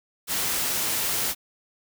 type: noise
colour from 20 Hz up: white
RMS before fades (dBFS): -26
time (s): 0.27-1.35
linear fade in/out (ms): 50
effects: none